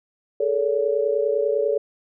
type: tone cluster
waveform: sine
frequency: 421.9 / 451.9 / 567 Hz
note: G#4 / A4 / C#5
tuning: +27 / +46 / +39 cents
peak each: -23 dBFS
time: 0.4-1.78 s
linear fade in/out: 5 ms
effects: none